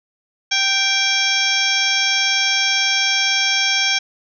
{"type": "harmonic tone with a mistuned harmonic", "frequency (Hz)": 782, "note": "G5", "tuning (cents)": -4, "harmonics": [1, 2, 3, 4, 5, 6, 7, 8], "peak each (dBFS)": [-29, -24, -20, -21, -28, -31, -21, -26], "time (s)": [0.51, 3.99], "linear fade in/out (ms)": 10, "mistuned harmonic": 4, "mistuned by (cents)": 75, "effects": []}